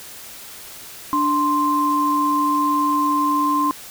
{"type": "tone pair together", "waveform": "sine", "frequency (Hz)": [293.7, 1046.5], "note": ["D4", "C6"], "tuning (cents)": [0, 0], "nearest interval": "octave + minor seventh", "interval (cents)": 2200, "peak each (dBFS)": [-21, -17], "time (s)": [1.13, 3.71], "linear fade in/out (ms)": 0, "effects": ["white hiss -38 dBFS RMS until 3.9 s"]}